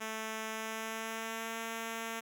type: tone with pitch glide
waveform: 5% pulse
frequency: 220 to 226.7 Hz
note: A3 to A#3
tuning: 0 to -48 cents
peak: -26 dBFS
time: 0-2.21 s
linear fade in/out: 20 ms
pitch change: +52 cents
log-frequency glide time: 0.51-1.6 s
effects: none

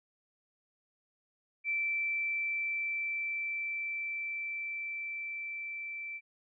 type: tone with level ramp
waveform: sine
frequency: 2333 Hz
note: D7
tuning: 12 cents flat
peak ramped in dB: -29 to -38 dBFS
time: 1.64-6.21 s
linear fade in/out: 50 ms
effects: none

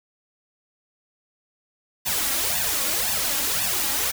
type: noise with flanger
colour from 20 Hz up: white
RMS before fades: -24 dBFS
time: 2.05-4.12 s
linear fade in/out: 20 ms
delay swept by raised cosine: 1.1 to 3.7 ms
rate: 1.9 Hz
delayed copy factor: +0.8
effects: none

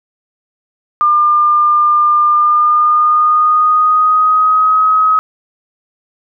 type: tone with pitch glide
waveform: sine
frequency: 1200 to 1269.9 Hz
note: D6 to D#6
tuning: +37 to +35 cents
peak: -7 dBFS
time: 1.01-5.19 s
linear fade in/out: 0 ms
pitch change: +98 cents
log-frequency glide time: 2.3-4.82 s
effects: none

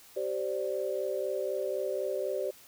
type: chord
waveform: sine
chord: G suspended fourth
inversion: none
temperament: equal with one note detuned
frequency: 387 / 523.3 / 587.3 Hz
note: G4 / C5 / D5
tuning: -22 / 0 / 0 cents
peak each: -34 dBFS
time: 0.16-2.51 s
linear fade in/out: 10 ms
effects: white hiss -55 dBFS RMS until 2.67 s

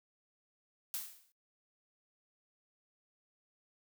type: noise with exponential decay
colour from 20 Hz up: blue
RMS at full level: -36 dBFS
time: 0.94-1.32 s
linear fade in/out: 0 ms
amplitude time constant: 81 ms
effects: noise-tail reverb RT60 0.2 s tail -24 dB re dry

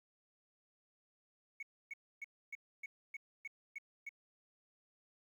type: tone bursts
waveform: sine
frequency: 2217 Hz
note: C#7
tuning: in tune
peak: -40 dBFS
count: 9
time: 1.6-4.092 s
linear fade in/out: 5 ms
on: 28 ms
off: 280 ms
effects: tanh soft clip ceiling -40 dBFS + 12-bit

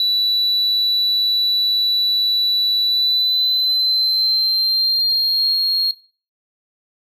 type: tone with pitch glide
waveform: triangle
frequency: 3951 to 4259 Hz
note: B7 to C8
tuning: 0 to +30 cents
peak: -12 dBFS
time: 0-5.91 s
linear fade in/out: 2 ms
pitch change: +130 cents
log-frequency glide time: 2.84-5.56 s
effects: noise-tail reverb RT60 0.4 s tail -23 dB re dry + tanh soft clip ceiling -10 dBFS

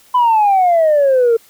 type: exponential sweep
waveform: sine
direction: down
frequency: 1012 to 450 Hz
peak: -7 dBFS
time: 0.14-1.37 s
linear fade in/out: 10 ms
effects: tanh soft clip ceiling -6 dBFS + white hiss -48 dBFS RMS until 1.49 s

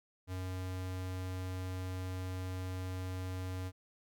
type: tone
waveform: square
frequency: 92.5 Hz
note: F#2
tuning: in tune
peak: -38 dBFS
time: 0.27-3.72 s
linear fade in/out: 50 ms
effects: none

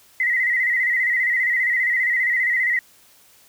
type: tone with vibrato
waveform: sine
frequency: 1975.5 Hz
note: B6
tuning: in tune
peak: -17 dBFS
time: 0.2-2.79 s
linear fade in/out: 2 ms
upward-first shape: square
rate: 15 Hz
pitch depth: 58 cents each way
effects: white hiss -53 dBFS RMS until 3.48 s

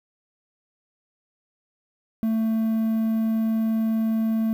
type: tone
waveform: triangle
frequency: 222.6 Hz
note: A3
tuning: 20 cents sharp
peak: -18 dBFS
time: 2.23-4.53 s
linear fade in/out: 0 ms
effects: 8-bit

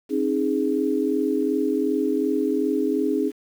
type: chord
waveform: sine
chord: Ab major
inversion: first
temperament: equal with one note detuned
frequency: 268.4 / 311.1 / 415.3 Hz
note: C4 / Eb4 / Ab4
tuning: +44 / 0 / 0 cents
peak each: -24 dBFS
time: 0.09-3.32 s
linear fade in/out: 50 ms
effects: 8-bit

